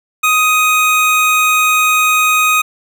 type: tone pair together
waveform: square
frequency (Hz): 1250 / 2500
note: D#6 / D#7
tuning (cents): +8 / +8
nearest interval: octave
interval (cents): 1200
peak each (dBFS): -13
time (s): 0.23-2.62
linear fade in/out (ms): 10
effects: none